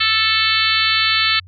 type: harmonic tone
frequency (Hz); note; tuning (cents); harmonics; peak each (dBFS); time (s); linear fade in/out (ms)
440; A4; 0; 3 / 4 / 5 / 6 / 7 / 8 / 9 / 10; -22 / -22 / -22 / -22 / -22 / -22 / -22 / -22; 0-1.4; 10
effects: added 91 Hz sine -39 dBFS peak until 1.47 s